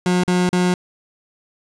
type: tone with dropouts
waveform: 30% pulse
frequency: 180 Hz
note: F#3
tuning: 47 cents flat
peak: -12 dBFS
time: 0.06-0.74 s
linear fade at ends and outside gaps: 2 ms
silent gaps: 0.236-0.278 / 0.491-0.529 s
effects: resampled to 22050 Hz + 8-bit